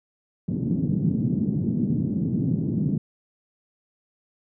pink band-pass noise, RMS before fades -24 dBFS, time 0.48-2.98 s, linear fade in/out 5 ms, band 140 to 250 Hz, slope 24 dB/octave, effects none

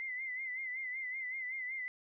sine tone with vibrato, 2053 Hz, C7, 33 cents flat, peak -37 dBFS, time 0-1.88 s, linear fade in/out 0 ms, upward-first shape sine, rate 5.3 Hz, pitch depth 64 cents each way, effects none

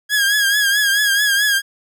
sawtooth tone with vibrato, 1646 Hz, G#6, 16 cents flat, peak -10 dBFS, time 0.09-1.62 s, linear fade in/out 50 ms, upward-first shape triangle, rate 4.6 Hz, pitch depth 72 cents each way, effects none

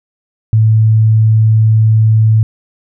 sine tone, 110 Hz, A2, in tune, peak -5 dBFS, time 0.53-2.43 s, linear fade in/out 0 ms, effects none

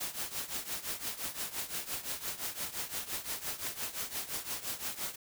white noise with tremolo, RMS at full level -35 dBFS, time 0-5.16 s, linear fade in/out 10 ms, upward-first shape triangle, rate 5.8 Hz, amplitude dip 85%, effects none

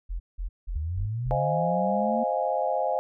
sine tone bursts, 43 Hz, F1, 26 cents flat, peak -28 dBFS, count 5, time 0.09-1.36 s, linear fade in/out 20 ms, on 110 ms, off 180 ms
sine linear sweep, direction up, 69.3 to 232.7 Hz, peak -27 dBFS, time 0.75-2.24 s, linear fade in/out 10 ms
sine chord, F minor seventh, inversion second, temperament equal, 523.3 / 622.3 / 698.5 / 830.6 Hz, C5 / Eb5 / F5 / Ab5, 0 / 0 / 0 / 0 cents, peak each -29 dBFS, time 1.31-2.99 s, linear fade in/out 0 ms
effects none

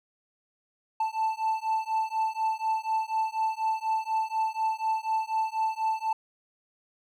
triangle beating tone pair, 880 / 884.1 Hz, A5 / A5, 0 / +8 cents, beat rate 4.1 Hz, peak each -27 dBFS, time 1-6.13 s, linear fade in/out 5 ms, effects none

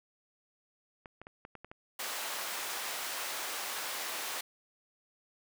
clicks, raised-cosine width 0.5 ms, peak -31 dBFS, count 7, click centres 1.058 / 1.216 / 1.269 / 1.451 / 1.553 / 1.646 / 1.715 s
pink high-pass noise, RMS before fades -38 dBFS, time 1.99-4.41 s, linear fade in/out 5 ms, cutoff 750 Hz, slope 12 dB/octave
effects none

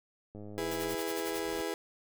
click train, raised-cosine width 2 ms, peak -33 dBFS, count 63, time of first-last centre 0.35-0.946 s, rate 104 Hz
35% pulse chord, E major, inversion none, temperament just, 329.6 / 412 / 494.4 Hz, E4 / G#4 / B4, 0 / -14 / +2 cents, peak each -36 / -35 / -37 dBFS, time 0.58-1.74 s, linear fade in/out 0 ms
pink noise with exponential growth, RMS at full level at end -44 dBFS, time 0.7-1.62 s, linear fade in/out 1 ms, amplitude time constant 200 ms
white noise with tremolo, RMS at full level -41 dBFS, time 0.71-1.4 s, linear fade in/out 5 ms, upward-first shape sine, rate 11 Hz, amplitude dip 95%
effects none

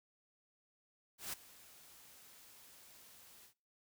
white noise with ADSR envelope, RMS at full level -41 dBFS, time 1.18-3.54 s, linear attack 150 ms, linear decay 11 ms, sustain -19 dB, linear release 95 ms, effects noise-tail reverb RT60 0.4 s tail -24 dB re dry

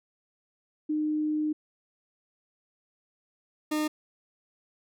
sine / 40% pulse tone pair in turn, 305.1 / 305.1 Hz, D#4 / D#4, -34 / -34 cents, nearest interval unison, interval 0 cents, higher neither, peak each -25 dBFS, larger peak neither, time 0.89-1.53 / 3.71-3.88 s, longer first, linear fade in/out 10 ms, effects none

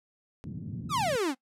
pink band-pass noise, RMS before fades -38 dBFS, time 0.44-1.16 s, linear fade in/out 0 ms, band 120 to 210 Hz, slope 24 dB/octave
45% pulse exponential sweep, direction down, 1334 to 244.7 Hz, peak -26 dBFS, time 0.89-1.35 s, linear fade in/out 50 ms
effects noise-tail reverb RT60 0.1 s tail -20 dB re dry + low-pass 11000 Hz 12 dB/octave

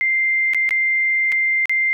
sine tone with dropouts, 2093 Hz, C7, in tune, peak -15 dBFS, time 0.01-1.93 s, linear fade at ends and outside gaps 0 ms, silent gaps 0.535-0.546 / 0.691-0.708 / 1.319-1.323 / 1.656-1.695 s, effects none

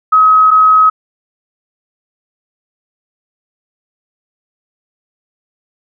sine tone pair in turn, 1273 / 1273 Hz, D#6 / D#6, +39 / +39 cents, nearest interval unison, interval 0 cents, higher neither, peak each -4 dBFS, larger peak neither, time 0.12-0.51 / 0.51-0.9 s, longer neither, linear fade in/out 10 ms, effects none

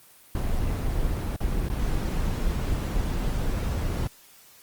brown noise with dropouts, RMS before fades -26 dBFS, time 0.35-4.07 s, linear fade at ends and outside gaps 2 ms, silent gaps 1.363-1.404 / 1.687-1.699 s, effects white hiss -53 dBFS RMS until 4.62 s + Opus 24 kbps

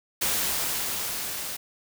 white noise with level ramp, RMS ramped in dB -25 to -34 dBFS, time 0.21-1.57 s, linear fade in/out 10 ms, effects none

